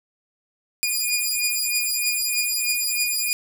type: beating tone pair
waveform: 10% pulse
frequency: 2441 / 2444.2 Hz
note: D#7 / D#7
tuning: -34 / -31 cents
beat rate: 3.2 Hz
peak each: -15 dBFS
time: 0.83-3.33 s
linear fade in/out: 0 ms
effects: none